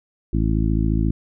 harmonic tone, 54.3 Hz, A1, 22 cents flat, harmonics 1 / 2 / 3 / 4 / 5 / 6, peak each -20 / -23 / -25 / -26 / -27 / -28 dBFS, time 0.33-1.11 s, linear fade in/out 5 ms, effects none

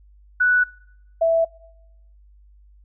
sine tone pair in turn, 1480 / 659.3 Hz, F#6 / E5, 0 / 0 cents, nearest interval octave + major second, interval 1400 cents, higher first, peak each -14 dBFS, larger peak neither, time 0.4-0.64 / 1.21-1.45 s, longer neither, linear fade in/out 10 ms, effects noise-tail reverb RT60 0.9 s tail -25 dB re dry + added 50 Hz sine -48 dBFS peak until 2.84 s

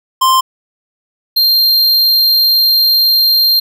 square tone pair in turn, 1046.5 / 4186 Hz, C6 / C8, 0 / 0 cents, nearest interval 2 octaves, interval 2400 cents, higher second, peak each -8 dBFS, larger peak neither, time 0.21-0.41 / 1.36-3.6 s, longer second, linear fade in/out 10 ms, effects none

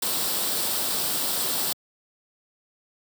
white noise with comb filter, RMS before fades -26 dBFS, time 0.02-1.73 s, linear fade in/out 5 ms, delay 0.23 ms, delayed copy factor +0.5, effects high-pass 150 Hz 12 dB/octave

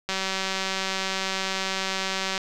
click train, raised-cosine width 0.2 ms, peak -10 dBFS, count 438, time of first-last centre 0.09-2.378 s, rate 191 Hz, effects none

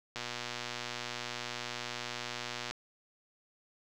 click train, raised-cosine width 0.2 ms, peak -20 dBFS, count 307, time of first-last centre 0.16-2.71 s, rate 120 Hz, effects none

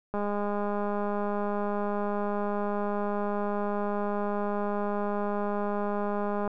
click train, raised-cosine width 1 ms, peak -18 dBFS, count 1300, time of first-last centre 0.14-6.477 s, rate 205 Hz, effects none

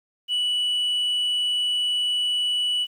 sine tone, 2954 Hz, F#7, 3 cents flat, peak -18 dBFS, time 0.28-2.87 s, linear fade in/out 50 ms, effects tanh soft clip ceiling -20 dBFS + 9-bit

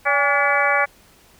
harmonic tone with a mistuned harmonic, 286.1 Hz, D4, 45 cents flat, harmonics 2 / 3 / 4 / 5 / 6 / 7 / 8, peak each -23 / -23 / -23 / -23 / -23 / -23 / -23 dBFS, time 0.05-0.86 s, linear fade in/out 20 ms, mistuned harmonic 3, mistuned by -84 cents, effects pink hiss -52 dBFS RMS until 1.39 s

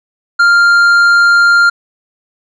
sine tone with tanh clipping, 1396.9 Hz, F6, in tune, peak -6 dBFS, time 0.39-1.7 s, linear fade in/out 10 ms, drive 7 dB, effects none

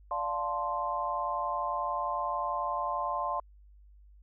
sine chord, D minor seventh, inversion none, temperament equal, 587.3 / 698.5 / 880 / 1046.5 Hz, D5 / F5 / A5 / C6, 0 / 0 / 0 / 0 cents, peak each -38 / -36 / -36 / -32 dBFS, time 0.11-3.4 s, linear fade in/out 2 ms, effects added 50 Hz sine -53 dBFS peak until 4.22 s

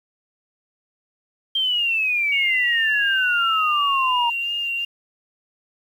sine exponential sweep, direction down, 3189 to 932.3 Hz, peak -18 dBFS, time 1.55-4.3 s, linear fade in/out 5 ms
sine tone with vibrato, 2794 Hz, F7, in tune, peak -22 dBFS, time 2.32-4.85 s, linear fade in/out 5 ms, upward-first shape sine, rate 2.8 Hz, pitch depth 22 cents each way
effects 8-bit

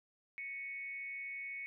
sine tone with amplitude modulation, 2217 Hz, C#7, in tune, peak -38 dBFS, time 0.38-1.66 s, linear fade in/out 0 ms, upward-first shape sine, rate 284 Hz, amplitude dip 60%, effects none

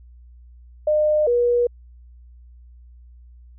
sine tone pair in turn, 607 / 481.8 Hz, D#5 / B4, -43 / -43 cents, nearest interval major third, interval 400 cents, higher first, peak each -15 dBFS, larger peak neither, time 0.87-1.27 / 1.27-1.67 s, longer neither, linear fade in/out 5 ms, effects added 60 Hz sine -43 dBFS peak until 3.58 s

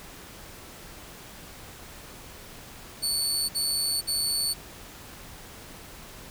25% pulse tone bursts, 4463 Hz, C#8, 11 cents sharp, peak -20 dBFS, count 3, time 3.02-4.54 s, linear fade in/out 20 ms, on 470 ms, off 55 ms, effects pink hiss -45 dBFS RMS until 6.3 s

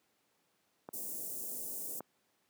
clicks, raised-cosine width 1 ms, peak -29 / -27 dBFS, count 2, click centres 0.889 / 2.006 s
white band-stop noise, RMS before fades -41 dBFS, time 0.93-2 s, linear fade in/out 10 ms, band 580 to 7500 Hz, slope 24 dB/octave
effects pink hiss -75 dBFS RMS until 2.49 s + high-pass 200 Hz 12 dB/octave

